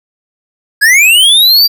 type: linear sweep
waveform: square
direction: up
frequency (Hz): 1618 to 4761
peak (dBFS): -4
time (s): 0.81-1.68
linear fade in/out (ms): 20
effects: none